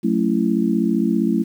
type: chord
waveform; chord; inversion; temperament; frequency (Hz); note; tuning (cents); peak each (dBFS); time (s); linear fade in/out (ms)
sine; F# minor seventh; none; just; 185 / 222 / 277.5 / 333; F#3 / A3 / C#4 / E4; 0 / +16 / +2 / +18; -22 / -19 / -23 / -22; 0.03-1.44; 20
effects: 8-bit